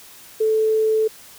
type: tone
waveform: sine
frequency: 437.5 Hz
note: A4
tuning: 10 cents flat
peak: -15 dBFS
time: 0.4-1.08 s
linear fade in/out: 10 ms
effects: white hiss -44 dBFS RMS until 1.38 s